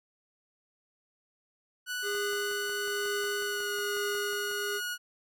sawtooth tone with pitch glide, 1480 to 1451.2 Hz, F#6 to F#6, 0 to -34 cents, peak -29 dBFS, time 1.86-4.98 s, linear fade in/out 50 ms, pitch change -34 cents, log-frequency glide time 3.42-3.73 s
square tone with tremolo, 407.8 Hz, G#4, 32 cents flat, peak -32 dBFS, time 2.02-4.81 s, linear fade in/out 50 ms, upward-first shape triangle, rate 1.1 Hz, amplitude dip 45%
click train, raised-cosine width 0.5 ms, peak -34 dBFS, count 14, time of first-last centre 2.15-4.514 s, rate 5.5 Hz
effects none

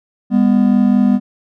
triangle tone pair together, 202 / 246.9 Hz, G#3 / B3, -48 / 0 cents, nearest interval minor third, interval 348 cents, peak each -10 dBFS, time 0.3-1.2 s, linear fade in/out 50 ms, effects none

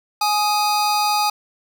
square tone cluster, 838 / 1245 / 4790 Hz, G#5 / D#6 / D8, +15 / +1 / +33 cents, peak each -19 / -24 / -25 dBFS, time 0.21-1.3 s, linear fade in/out 5 ms, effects none

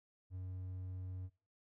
triangle tone, 92.5 Hz, F#2, in tune, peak -40 dBFS, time 0.3-1.3 s, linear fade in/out 50 ms, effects noise-tail reverb RT60 0.4 s tail -21 dB re dry

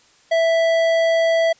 sine tone with tanh clipping, 659.3 Hz, E5, in tune, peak -16 dBFS, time 0.31-1.53 s, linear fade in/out 10 ms, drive 14 dB, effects white hiss -54 dBFS RMS until 1.59 s + resampled to 16000 Hz

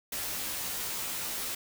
white noise with comb filter, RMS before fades -35 dBFS, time 0.12-1.55 s, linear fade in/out 5 ms, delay 14 ms, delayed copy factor -0.95, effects none

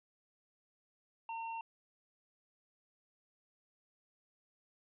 square tone, 910 Hz, A#5, 42 cents flat, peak -40 dBFS, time 1.29-1.61 s, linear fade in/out 2 ms, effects resampled to 8000 Hz

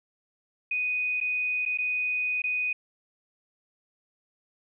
sine tone with dropouts, 2489 Hz, D#7, in tune, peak -25 dBFS, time 0.71-2.73 s, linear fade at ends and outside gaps 5 ms, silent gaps 1.203-1.211 / 1.653-1.66 / 1.775-1.785 / 2.42-2.439 s, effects none

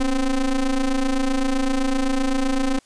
square ring-modulated tone, 129.1 Hz, C3, 23 cents flat, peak -16 dBFS, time 0-2.79 s, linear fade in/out 5 ms, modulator 143 Hz, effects white hiss -57 dBFS RMS until 2.85 s + resampled to 22050 Hz

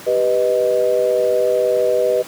sine chord, G augmented, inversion none, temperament equal, 392 / 493.9 / 622.3 Hz, G4 / B4 / D#5, 0 / 0 / 0 cents, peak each -21 / -16 / -18 dBFS, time 0.06-2.23 s, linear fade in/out 20 ms, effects pink hiss -36 dBFS RMS until 2.27 s + high-pass 150 Hz 12 dB/octave

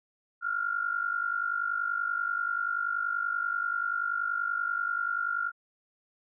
sine tone pair together, 1373.6 / 1424 Hz, F6 / F6, -29 / +33 cents, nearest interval minor second, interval 62 cents, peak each -31 / -30 dBFS, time 0.41-5.52 s, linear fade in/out 50 ms, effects none

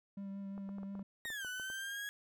triangle tone with vibrato, 197.1 Hz, G3, 10 cents sharp, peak -39 dBFS, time 0.17-1.03 s, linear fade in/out 5 ms, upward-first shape triangle, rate 5.6 Hz, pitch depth 18 cents each way
clicks, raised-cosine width 1 ms, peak -38 dBFS, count 11, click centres 0.579 / 0.691 / 0.784 / 0.832 / 0.953 / 0.994 / 1.255 / 1.303 / 1.448 / 1.598 / 1.701 s
35% pulse linear two-way sweep, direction down then up, 1893 to 1480 to 1667 Hz, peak -38 dBFS, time 1.25-2.09 s, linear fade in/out 0 ms, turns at 1.47 s
effects none

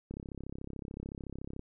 click train, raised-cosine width 3 ms, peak -28 dBFS, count 51, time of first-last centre 0.11-1.594 s, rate 33.7 Hz, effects none

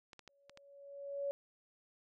clicks, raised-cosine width 0.2 ms, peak -35 dBFS, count 5, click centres 0.132 / 0.193 / 0.277 / 0.496 / 0.574 s
sine tone with exponential growth, 562 Hz, C#5, 24 cents sharp, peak -33 dBFS, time 0.29-1.31 s, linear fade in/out 0 ms, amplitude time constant 220 ms
effects none

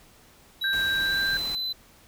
triangle tone with pitch glide, 3900 to 4026 Hz, B7 to B7, -23 to +33 cents, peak -26 dBFS, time 0.61-1.73 s, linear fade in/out 10 ms, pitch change +56 cents, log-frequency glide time 0.97-1.35 s
sine tone, 1581 Hz, G6, 14 cents sharp, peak -24 dBFS, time 0.64-1.37 s, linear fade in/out 2 ms
pink noise, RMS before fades -39 dBFS, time 0.73-1.55 s, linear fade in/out 0 ms
effects pink hiss -55 dBFS RMS until 2.07 s

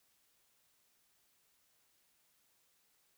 silence, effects white hiss -74 dBFS RMS until 3.17 s

